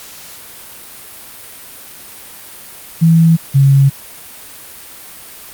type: tone pair in turn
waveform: sine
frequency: 164.4 / 137.61 Hz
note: E3 / C#3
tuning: -4 / -12 cents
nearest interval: minor third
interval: 308 cents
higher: first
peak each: -5 dBFS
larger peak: neither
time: 3.01-3.37 / 3.54-3.9 s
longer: neither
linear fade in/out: 20 ms
effects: white hiss -34 dBFS RMS until 5.53 s + Opus 48 kbps